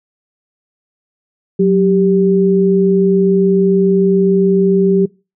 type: tone pair together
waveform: sine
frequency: 185 / 392 Hz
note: F#3 / G4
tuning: 0 / 0 cents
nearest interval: octave + minor second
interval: 1300 cents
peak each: -11 dBFS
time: 1.59-5.06 s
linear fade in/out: 10 ms
effects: noise-tail reverb RT60 0.3 s tail -24 dB re dry